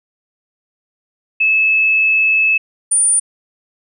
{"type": "tone pair in turn", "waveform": "sine", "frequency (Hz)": [2603, 9276], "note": ["E7", "D9"], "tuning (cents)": [-22, -22], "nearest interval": "octave + minor seventh", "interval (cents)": 2200, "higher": "second", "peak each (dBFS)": -10, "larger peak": "neither", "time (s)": [[1.4, 2.58], [2.91, 3.2]], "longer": "first", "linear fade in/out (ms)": 10, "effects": []}